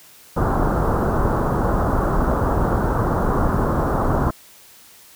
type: low-pass noise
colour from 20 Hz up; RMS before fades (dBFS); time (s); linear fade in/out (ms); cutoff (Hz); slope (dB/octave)
pink; -19; 0.36-4.31; 10; 1400; 48
effects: white hiss -47 dBFS RMS until 5.15 s